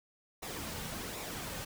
pink noise with flanger, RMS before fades -41 dBFS, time 0.42-1.65 s, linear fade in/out 10 ms, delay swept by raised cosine 0.63 to 3.03 ms, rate 1.3 Hz, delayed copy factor -0.5, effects none

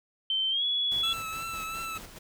sine tone with pitch glide, 3102 to 3383 Hz, G7 to G#7, -19 to +31 cents, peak -25 dBFS, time 0.3-1.13 s, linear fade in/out 2 ms, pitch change +150 cents, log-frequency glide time 0.5-0.64 s
pink noise with tremolo, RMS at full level -44 dBFS, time 0.91-2.19 s, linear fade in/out 10 ms, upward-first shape square, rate 4.8 Hz, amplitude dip 45%
25% pulse tone with vibrato, 1318.5 Hz, E6, in tune, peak -30 dBFS, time 1.03-1.98 s, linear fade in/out 5 ms, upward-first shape triangle, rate 2.9 Hz, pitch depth 34 cents each way
effects none

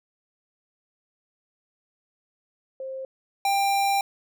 sine / square tone pair in turn, 529 / 792.6 Hz, C5 / G5, +19 / +19 cents, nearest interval perfect fifth, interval 700 cents, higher second, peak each -31 / -21 dBFS, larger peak second, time 2.8-3.05 / 3.45-4.01 s, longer second, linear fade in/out 2 ms, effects none

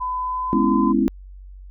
sine tone with pitch glide, 1007 to 1019.3 Hz, B5 to C6, +33 to -46 cents, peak -22 dBFS, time 0-0.93 s, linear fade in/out 20 ms, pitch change +21 cents, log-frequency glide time 0.21-0.69 s
sine chord, C# minor seventh, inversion second, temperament equal with one note detuned, 207.7 / 251 / 277.2 / 329.6 Hz, G#3 / B3 / C#4 / E4, 0 / +28 / 0 / 0 cents, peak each -21 dBFS, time 0.53-1.08 s, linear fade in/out 0 ms
effects added 47 Hz sine -37 dBFS peak until 1.7 s

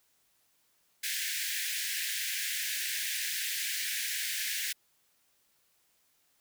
pink high-pass noise, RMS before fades -34 dBFS, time 1.03-4.73 s, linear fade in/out 10 ms, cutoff 1600 Hz, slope 96 dB/octave, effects white hiss -71 dBFS RMS until 6.4 s

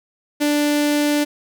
sawtooth tone with notch filter, 294 Hz, D4, 2 cents sharp, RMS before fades -18 dBFS, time 0.4-1.25 s, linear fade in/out 20 ms, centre 1100 Hz, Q 1.7, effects none

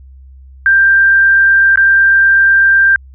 sine tone with dropouts, 1582 Hz, G6, 15 cents sharp, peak -5 dBFS, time 0.66-2.96 s, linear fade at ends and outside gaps 1 ms, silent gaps 1.758-1.774 s, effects added 66 Hz sine -34 dBFS peak until 3.14 s

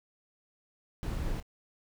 brown noise with echo, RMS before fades -33 dBFS, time 1.03-1.4 s, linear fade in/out 0 ms, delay 26 ms, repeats 1, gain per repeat -14 dB, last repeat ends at 1.426 s, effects none

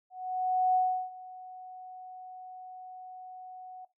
sine tone with ADSR envelope, 740 Hz, F#5, in tune, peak -21 dBFS, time 0.1-3.85 s, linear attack 650 ms, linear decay 350 ms, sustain -21 dB, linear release 5 ms, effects noise-tail reverb RT60 0.2 s tail -17 dB re dry

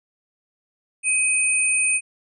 sine tone pair together, 2521 / 8984 Hz, D#7 / C#9, +22 / +22 cents, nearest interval octave + minor seventh, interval 2200 cents, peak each -20 dBFS, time 1.03-2.01 s, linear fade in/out 50 ms, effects none

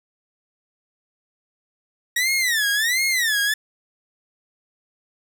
sawtooth tone with vibrato, 1877 Hz, A#6, 11 cents sharp, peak -15 dBFS, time 2.16-3.54 s, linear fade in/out 5 ms, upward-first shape sine, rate 1.4 Hz, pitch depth 240 cents each way, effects none

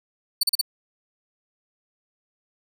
sawtooth tone bursts, 4508 Hz, C#8, 28 cents sharp, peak -15 dBFS, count 4, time 0.41-0.613 s, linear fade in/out 5 ms, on 23 ms, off 37 ms, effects none

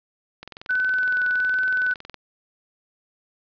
click train, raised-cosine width 0.2 ms, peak -20 dBFS, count 38, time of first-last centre 0.43-2.143 s, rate 21.6 Hz
sine tone with vibrato, 1500 Hz, F#6, 23 cents sharp, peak -19 dBFS, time 0.69-1.94 s, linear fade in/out 10 ms, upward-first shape triangle, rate 1.3 Hz, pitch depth 15 cents each way
effects resampled to 11025 Hz + 9-bit

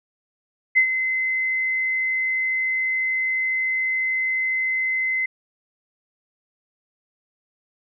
sine tone with ADSR envelope, 2053 Hz, C7, 33 cents flat, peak -11 dBFS, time 0.75-5.26 s, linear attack 25 ms, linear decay 85 ms, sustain -9 dB, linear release 6 ms, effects none

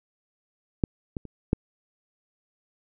clicks, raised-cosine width 3 ms, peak -8 / -18 / -27 / -7 dBFS, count 4, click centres 0.838 / 1.168 / 1.253 / 1.531 s, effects none

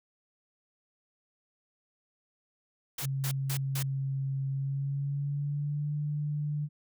white noise bursts, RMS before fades -36 dBFS, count 4, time 2.98-3.828 s, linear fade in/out 5 ms, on 77 ms, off 180 ms
sine tone with pitch glide, 135.8 to 148.09 Hz, C#3 to D3, -35 to +15 cents, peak -29 dBFS, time 3.01-6.69 s, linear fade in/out 50 ms, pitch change +150 cents, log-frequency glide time 4.49-5.93 s
effects none

